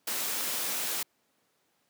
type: noise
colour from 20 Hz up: white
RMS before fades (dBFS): -32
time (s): 0.07-1.03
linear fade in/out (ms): 5
effects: pink hiss -72 dBFS RMS until 1.89 s + high-pass 200 Hz 12 dB/octave